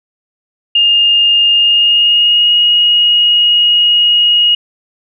sine tone with pitch glide, 2825 to 2881 Hz, F7 to F#7, +19 to -47 cents, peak -6 dBFS, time 0.75-4.55 s, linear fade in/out 5 ms, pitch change +34 cents, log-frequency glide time 1.53-2.55 s, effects none

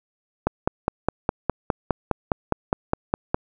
click train, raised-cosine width 1 ms, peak -5 dBFS, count 15, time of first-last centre 0.47-3.345 s, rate 4.87 Hz, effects none

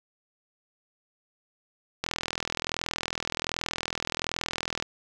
click train, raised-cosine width 0.2 ms, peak -11 dBFS, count 116, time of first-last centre 2.04-4.825 s, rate 41.3 Hz, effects none

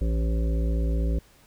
harmonic tone with a mistuned harmonic, 55.4 Hz, A1, 13 cents sharp, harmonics 1 / 3 / 5 / 7 / 9 / 10, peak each -22 / -32 / -36 / -39 / -41 / -42 dBFS, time 0.01-1.19 s, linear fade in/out 5 ms, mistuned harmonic 1, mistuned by +87 cents, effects pink hiss -57 dBFS RMS until 1.46 s

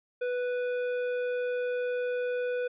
sine tone with hard clipping, 493.9 Hz, B4, in tune, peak -30 dBFS, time 0.21-2.68 s, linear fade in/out 10 ms, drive 10 dB, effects resampled to 8000 Hz

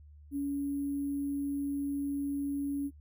sine tone with sample-and-hold, 281.9 Hz, C#4, 29 cents sharp, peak -30 dBFS, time 0.31-2.91 s, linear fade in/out 50 ms, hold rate 11025 Hz, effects noise-tail reverb RT60 0.1 s tail -21 dB re dry + added 74 Hz sine -51 dBFS peak until 3 s

